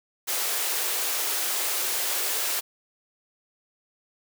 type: high-pass noise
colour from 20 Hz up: white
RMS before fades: -27 dBFS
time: 0.27-2.61 s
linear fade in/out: 20 ms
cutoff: 330 Hz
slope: 48 dB/octave
effects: none